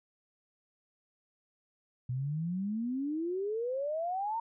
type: exponential sweep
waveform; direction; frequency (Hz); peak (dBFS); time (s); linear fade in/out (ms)
sine; up; 121.8 to 932.3; -31; 2.09-4.4; 5
effects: none